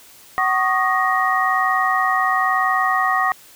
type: tone cluster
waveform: sine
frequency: 754 / 1107 / 1228 / 1878 Hz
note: F#5 / C#6 / D#6 / A#6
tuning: +32 / -3 / -23 / +12 cents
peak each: -21 dBFS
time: 0.38-3.32 s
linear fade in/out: 0 ms
effects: white hiss -46 dBFS RMS until 3.55 s